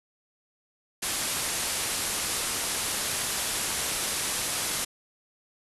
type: low-pass noise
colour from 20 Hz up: white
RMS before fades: -30 dBFS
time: 1.02-4.85 s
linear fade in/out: 10 ms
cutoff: 12000 Hz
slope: 96 dB/octave
effects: none